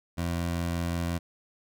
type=tone; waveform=20% pulse; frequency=85.5 Hz; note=F2; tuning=36 cents flat; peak=-23 dBFS; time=0.17-1.19 s; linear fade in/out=20 ms; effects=none

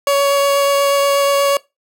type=tone with vibrato; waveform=30% pulse; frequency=561 Hz; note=C#5; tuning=21 cents sharp; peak=-9 dBFS; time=0.07-1.57 s; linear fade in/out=2 ms; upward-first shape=triangle; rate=8.3 Hz; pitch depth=10 cents each way; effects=noise-tail reverb RT60 0.2 s tail -20 dB re dry

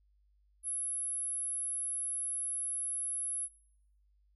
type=tone; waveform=sine; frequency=10930 Hz; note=F9; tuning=38 cents flat; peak=-33 dBFS; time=0.63-3.49 s; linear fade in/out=50 ms; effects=noise-tail reverb RT60 0.8 s tail -25 dB re dry + added 50 Hz sine -66 dBFS peak until 4.35 s

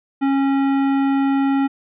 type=tone with tanh clipping; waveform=sine; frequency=273.9 Hz; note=C#4; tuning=21 cents flat; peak=-17 dBFS; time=0.21-1.68 s; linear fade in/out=20 ms; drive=16 dB; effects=resampled to 8000 Hz

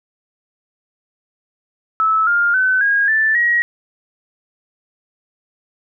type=tone with pitch steps; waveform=sine; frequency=1305 / 1406.8 / 1516.5 / 1634.7 / 1762.2 / 1899.6 Hz; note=E6 / F6 / F#6 / G#6 / A6 / A#6; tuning=-18 / +12 / +42 / -28 / +2 / +32 cents; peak=-12 dBFS; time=2-3.62 s; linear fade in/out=0 ms; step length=270 ms; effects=none

